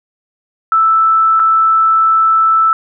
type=tone with dropouts; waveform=sine; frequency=1319 Hz; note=E6; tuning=1 cent sharp; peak=-7 dBFS; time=0.72-2.73 s; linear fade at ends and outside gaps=1 ms; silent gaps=1.395-1.399 s; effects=none